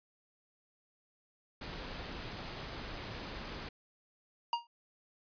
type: noise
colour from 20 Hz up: pink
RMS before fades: -43 dBFS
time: 1.61-3.69 s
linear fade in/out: 5 ms
type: tone with exponential decay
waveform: square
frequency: 942 Hz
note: A#5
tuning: 18 cents sharp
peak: -27 dBFS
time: 4.53-4.67 s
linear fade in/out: 2 ms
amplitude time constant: 29 ms
effects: resampled to 11025 Hz